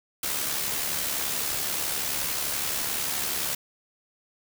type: noise with amplitude modulation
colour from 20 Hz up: white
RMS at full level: -27 dBFS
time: 0.23-3.55 s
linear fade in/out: 5 ms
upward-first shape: sine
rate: 71.6 Hz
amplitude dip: 40%
effects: none